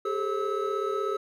triangle tone cluster, 398.1 / 434.4 / 533 / 1294 Hz, G4 / A4 / C5 / E6, +27 / -22 / +32 / -32 cents, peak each -28 / -30 / -35 / -30 dBFS, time 0.05-1.17 s, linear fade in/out 5 ms, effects none

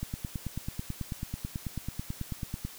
click train, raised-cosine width 5 ms, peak -21 dBFS, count 25, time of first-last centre 0.03-2.65 s, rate 9.16 Hz, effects white hiss -48 dBFS RMS until 2.78 s

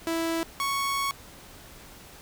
sawtooth tone pair in turn, 329.6 / 1108.6 Hz, E4 / C#6, 0 / 0 cents, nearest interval octave + major sixth, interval 2100 cents, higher second, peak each -22 dBFS, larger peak neither, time 0.07-0.43 / 0.6-1.11 s, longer second, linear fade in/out 0 ms, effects pink hiss -48 dBFS RMS until 2.21 s

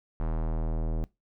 square tone with low-pass filter sweep, 40 Hz, D#1, 49 cents sharp, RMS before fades -29 dBFS, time 0.2-1.04 s, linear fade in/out 0 ms, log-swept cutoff 1100 to 550 Hz, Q 1.1, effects noise-tail reverb RT60 0.2 s tail -21 dB re dry

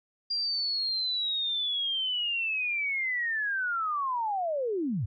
sine linear sweep, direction down, 4794 to 85.3 Hz, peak -27 dBFS, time 0.3-5.06 s, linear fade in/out 10 ms, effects none

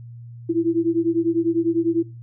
sine beating tone pair, 329.4 / 339.4 Hz, E4 / F4, -1 / -49 cents, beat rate 10 Hz, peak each -20 / -21 dBFS, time 0.49-2.03 s, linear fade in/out 10 ms, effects noise-tail reverb RT60 0.3 s tail -20 dB re dry + added 118 Hz sine -36 dBFS peak until 2.22 s

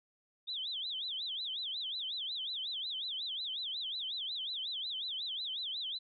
sine tone with vibrato, 3500 Hz, A7, 10 cents flat, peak -36 dBFS, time 0.47-5.99 s, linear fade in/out 20 ms, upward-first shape sine, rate 5.5 Hz, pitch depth 250 cents each way, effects none

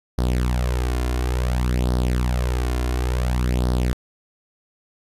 sawtooth tone with flanger, 61.74 Hz, B1, in tune, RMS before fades -21 dBFS, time 0.18-3.93 s, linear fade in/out 0 ms, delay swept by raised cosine 0.2 to 2.9 ms, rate 0.57 Hz, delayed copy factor +0.7, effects resampled to 32000 Hz

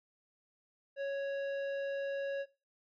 sine tone with hard clipping, 554.4 Hz, C#5, in tune, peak -36 dBFS, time 0.96-2.46 s, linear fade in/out 50 ms, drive 14 dB, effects noise-tail reverb RT60 0.3 s tail -18 dB re dry + low-pass 3000 Hz 12 dB/octave

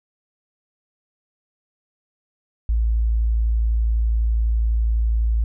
sine tone, 56 Hz, A1, 31 cents sharp, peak -16 dBFS, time 2.69-5.44 s, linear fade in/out 0 ms, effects none

